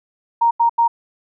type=tone bursts; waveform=sine; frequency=932.3 Hz; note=A#5; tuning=in tune; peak=-11 dBFS; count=3; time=0.41-0.88 s; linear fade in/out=10 ms; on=100 ms; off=85 ms; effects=none